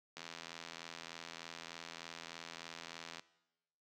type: click train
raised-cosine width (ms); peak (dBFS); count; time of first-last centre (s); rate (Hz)
0.2; -28; 253; 0.17-3.195; 83.3
effects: noise-tail reverb RT60 1.0 s tail -20 dB re dry + high-pass 150 Hz 12 dB/octave